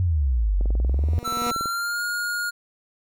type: exponential two-way sweep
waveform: sine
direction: down then up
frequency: 94.9 to 46.26 to 85.1 Hz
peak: -18 dBFS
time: 0-1.19 s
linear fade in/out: 0 ms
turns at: 0.57 s
type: click train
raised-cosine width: 2 ms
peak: -21 dBFS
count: 23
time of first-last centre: 0.61-1.658 s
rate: 21 Hz
type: tone with exponential growth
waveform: 15% pulse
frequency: 240 Hz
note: B3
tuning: 49 cents flat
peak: -17 dBFS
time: 0.86-1.51 s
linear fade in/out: 5 ms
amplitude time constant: 140 ms
type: tone with pitch glide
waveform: square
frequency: 1332 to 1427.6 Hz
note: E6 to F6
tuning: +18 to +38 cents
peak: -25 dBFS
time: 1.24-2.51 s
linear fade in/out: 20 ms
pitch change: +120 cents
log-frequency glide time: 1.43-2.02 s
effects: none